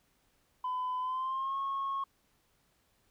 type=tone with pitch glide; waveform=sine; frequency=1008 to 1092.9 Hz; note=B5 to C#6; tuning=+35 to -25 cents; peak=-30 dBFS; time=0.64-2.04 s; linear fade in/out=5 ms; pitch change=+140 cents; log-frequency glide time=1-1.58 s; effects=tanh soft clip ceiling -29 dBFS + pink hiss -72 dBFS RMS until 3.1 s